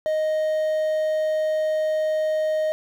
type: tone with quantisation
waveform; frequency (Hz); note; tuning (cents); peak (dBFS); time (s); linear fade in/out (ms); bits
triangle; 622.3; D#5; 0; -18; 0.06-2.72; 0; 8
effects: none